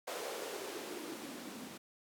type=noise with band-pass filter sweep; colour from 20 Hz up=blue; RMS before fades=-44 dBFS; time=0.07-1.78 s; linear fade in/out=10 ms; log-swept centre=530 to 210 Hz; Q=3.3; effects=none